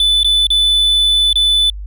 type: tone with dropouts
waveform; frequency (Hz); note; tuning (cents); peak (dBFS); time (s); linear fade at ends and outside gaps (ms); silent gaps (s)
triangle; 3496; A7; -12; -8; 0-1.7; 2; 0.232-0.245 / 0.469-0.503 / 1.33-1.356
effects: added 50 Hz sine -24 dBFS peak until 1.86 s